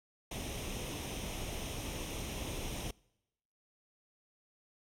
pink noise with comb filter, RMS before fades -40 dBFS, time 0.31-2.91 s, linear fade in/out 5 ms, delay 0.33 ms, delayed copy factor +0.6, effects noise-tail reverb RT60 0.9 s tail -25 dB re dry + low-pass 12000 Hz 12 dB/octave

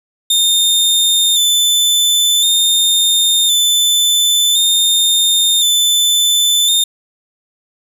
sawtooth tone with vibrato, 3582 Hz, A7, 30 cents sharp, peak -7 dBFS, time 0.3-6.84 s, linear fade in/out 5 ms, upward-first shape square, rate 0.47 Hz, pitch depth 30 cents each way, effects none

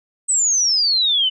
sine exponential sweep, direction down, 8210 to 2961 Hz, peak -14 dBFS, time 0.28-1.3 s, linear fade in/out 20 ms, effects none

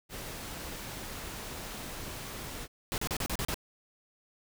pink noise, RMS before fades -41 dBFS, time 0.09-2.68 s, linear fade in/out 50 ms
pink noise bursts, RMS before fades -33 dBFS, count 7, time 2.92-3.543 s, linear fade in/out 0 ms, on 59 ms, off 35 ms
effects none

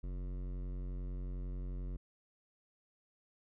sine tone with hard clipping, 45.61 Hz, F#1, 24 cents flat, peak -40 dBFS, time 0.03-1.97 s, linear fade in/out 10 ms, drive 15 dB, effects none

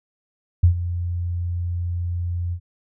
sine tone with ADSR envelope, 87.31 Hz, F2, in tune, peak -8 dBFS, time 0.63-2.6 s, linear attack 9 ms, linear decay 99 ms, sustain -14 dB, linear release 73 ms, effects none

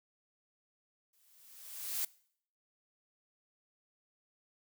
blue noise with exponential growth, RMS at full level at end -33 dBFS, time 1.13-2.05 s, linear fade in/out 5 ms, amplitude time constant 200 ms, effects noise-tail reverb RT60 0.6 s tail -22 dB re dry

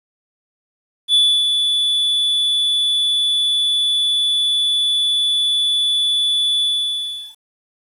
triangle tone with ADSR envelope, 3457 Hz, A7, 31 cents flat, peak -8 dBFS, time 1.08-7.36 s, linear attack 60 ms, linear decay 300 ms, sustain -5 dB, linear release 730 ms, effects resampled to 32000 Hz + 8-bit

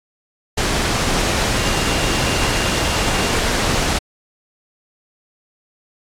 sine tone in noise, 2794 Hz, F7, in tune, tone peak -29 dBFS, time 1.57-3.32 s, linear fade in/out 10 ms, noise pink, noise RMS -18 dBFS, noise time 0.57-3.99 s, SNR -14 dB, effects low-pass 8000 Hz 12 dB/octave + AAC 64 kbps

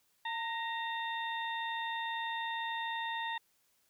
harmonic tone with a mistuned harmonic, 911 Hz, A#5, 40 cents flat, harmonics 1 / 2 / 3 / 4, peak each -37 / -39 / -48 / -43 dBFS, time 0.25-3.38 s, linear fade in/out 5 ms, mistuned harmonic 2, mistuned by +48 cents, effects white hiss -73 dBFS RMS until 3.89 s

